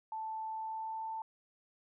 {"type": "tone with pitch glide", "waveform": "sine", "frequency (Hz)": [880, 888.2], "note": ["A5", "A5"], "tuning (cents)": [0, 16], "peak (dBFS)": -37, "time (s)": [0.12, 1.22], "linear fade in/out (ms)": 2, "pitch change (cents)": 16, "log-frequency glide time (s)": [0.47, 1.11], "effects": []}